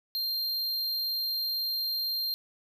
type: tone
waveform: square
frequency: 4186 Hz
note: C8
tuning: in tune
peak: -29 dBFS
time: 0.15-2.34 s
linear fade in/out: 0 ms
effects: none

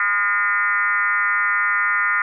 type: tone with frequency modulation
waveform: sine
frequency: 1626 Hz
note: G#6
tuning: 37 cents flat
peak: -16 dBFS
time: 0-2.22 s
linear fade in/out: 2 ms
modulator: 200 Hz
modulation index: 2.2
effects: none

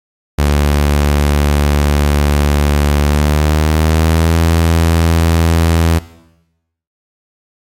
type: tone with pitch glide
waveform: sawtooth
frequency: 72.8 to 82.66 Hz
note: D2 to E2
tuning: -15 to +5 cents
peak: -5 dBFS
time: 0.38-5.99 s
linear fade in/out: 10 ms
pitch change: +220 cents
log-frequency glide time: 3.03-4.35 s
effects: noise-tail reverb RT60 0.9 s tail -17 dB re dry + MP3 64 kbps

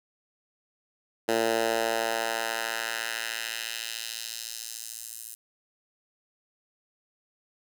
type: tone with high-pass filter sweep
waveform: 10% pulse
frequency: 113.8 Hz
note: A#2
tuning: 41 cents flat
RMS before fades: -31 dBFS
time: 1.28-5.35 s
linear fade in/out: 10 ms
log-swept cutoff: 370 to 9700 Hz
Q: 1.1
effects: none

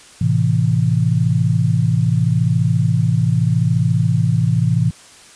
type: chord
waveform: sine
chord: A minor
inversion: none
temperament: equal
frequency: 110 / 130.81 / 164.81 Hz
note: A2 / C3 / E3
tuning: 0 / 0 / 0 cents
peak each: -17 dBFS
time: 0.21-4.91 s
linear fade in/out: 5 ms
effects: white hiss -43 dBFS RMS until 5.35 s + resampled to 22050 Hz

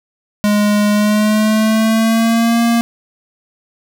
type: tone with pitch glide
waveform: square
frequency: 207.7 to 233.1 Hz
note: G#3 to A#3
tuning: 0 to 0 cents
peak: -11 dBFS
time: 0.44-2.81 s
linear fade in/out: 0 ms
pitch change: +200 cents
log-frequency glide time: 0.92-2.61 s
effects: none

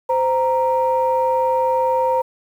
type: tone pair together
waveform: sine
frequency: 517.5 / 932.3 Hz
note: C5 / A#5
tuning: -19 / 0 cents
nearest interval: minor seventh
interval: 1019 cents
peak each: -17 dBFS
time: 0.09-2.22 s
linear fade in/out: 10 ms
effects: tanh soft clip ceiling -8 dBFS + 8-bit

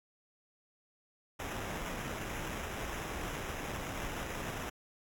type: noise with sample-and-hold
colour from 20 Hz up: pink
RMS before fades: -40 dBFS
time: 1.39-4.7 s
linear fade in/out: 10 ms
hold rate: 4410 Hz
effects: AAC 64 kbps

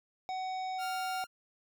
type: harmonic tone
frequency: 750 Hz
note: F#5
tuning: 23 cents sharp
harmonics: 1 / 3 / 5 / 7 / 9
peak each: -34 / -47 / -51 / -52 / -62 dBFS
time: 0.29-1.24 s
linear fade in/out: 0 ms
type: tone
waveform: sawtooth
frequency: 1396.9 Hz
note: F6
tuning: in tune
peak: -35 dBFS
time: 0.78-1.27 s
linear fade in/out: 50 ms
effects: none

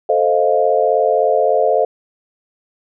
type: chord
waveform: sine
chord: F dominant seventh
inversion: first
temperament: equal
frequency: 440 / 523.3 / 622.3 / 698.5 Hz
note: A4 / C5 / Eb5 / F5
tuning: 0 / 0 / 0 / 0 cents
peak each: -17 dBFS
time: 0.09-1.85 s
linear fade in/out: 5 ms
effects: none

